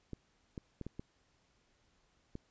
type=clicks; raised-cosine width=3 ms; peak=-29 dBFS; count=6; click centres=0.133 / 0.578 / 0.813 / 0.866 / 0.995 / 2.354 s; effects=pink hiss -73 dBFS RMS until 2.5 s + resampled to 16000 Hz